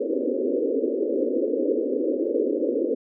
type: band-pass noise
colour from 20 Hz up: white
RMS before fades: -24 dBFS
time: 0-2.95 s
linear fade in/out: 10 ms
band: 250 to 540 Hz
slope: 96 dB/octave
effects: none